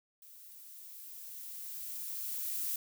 violet noise with level ramp, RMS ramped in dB -55 to -35 dBFS, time 0.22-2.76 s, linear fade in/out 2 ms, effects none

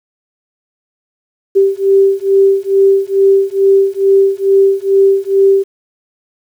sine beating tone pair, 390 / 392.3 Hz, G4 / G4, -9 / +1 cents, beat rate 2.3 Hz, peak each -10 dBFS, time 1.55-5.64 s, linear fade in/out 20 ms, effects 7-bit

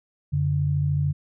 sine tone pair together, 90.39 / 143.9 Hz, F#2 / D3, -40 / -35 cents, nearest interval minor sixth, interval 805 cents, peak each -26 / -21 dBFS, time 0.32-1.13 s, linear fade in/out 20 ms, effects none

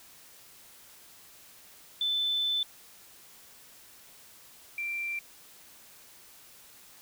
sine tone pair in turn, 3520 / 2357 Hz, A7 / D7, 0 / +6 cents, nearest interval perfect fifth, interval 694 cents, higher first, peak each -26 / -31 dBFS, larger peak first, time 2.01-2.63 / 4.78-5.19 s, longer first, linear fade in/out 2 ms, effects white hiss -54 dBFS RMS until 7.01 s

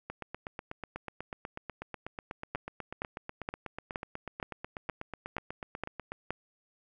two click trains, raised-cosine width 0.5 ms, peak -23 / -18 dBFS, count 50 / 9, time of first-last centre 0.1-6.12 / 2.55-6.306 s, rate 8.14 / 2.13 Hz, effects none

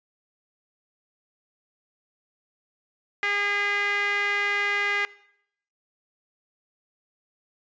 sawtooth tone with band-pass filter, 407 Hz, G#4, 35 cents flat, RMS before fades -25 dBFS, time 3.23-5.05 s, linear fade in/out 0 ms, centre 2000 Hz, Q 4.4, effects noise-tail reverb RT60 0.7 s tail -19 dB re dry + resampled to 16000 Hz

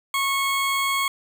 20% pulse tone, 1097 Hz, C#6, 18 cents flat, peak -16 dBFS, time 0.14-1.08 s, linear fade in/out 2 ms, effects none

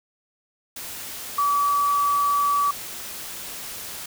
sine tone in noise, 1147 Hz, D6, 41 cents flat, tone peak -18 dBFS, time 1.38-2.71 s, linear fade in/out 5 ms, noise white, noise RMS -35 dBFS, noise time 0.76-4.06 s, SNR +14 dB, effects none

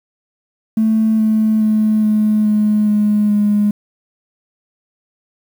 triangle tone with pitch steps, 220 / 217.9 / 215.7 / 213.6 / 211.5 / 209.5 / 207.4 Hz, A3 / A3 / A3 / G#3 / G#3 / G#3 / G#3, 0 / -17 / -34 / +49 / +32 / +15 / -2 cents, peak -7 dBFS, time 0.77-3.71 s, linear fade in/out 5 ms, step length 420 ms, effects tanh soft clip ceiling -8 dBFS + 7-bit

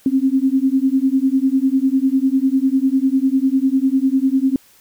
sine beating tone pair, 261.6 / 271.6 Hz, C4 / C#4, 0 / -35 cents, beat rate 10 Hz, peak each -16 dBFS, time 0.06-4.56 s, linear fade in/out 2 ms, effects white hiss -51 dBFS RMS until 4.8 s

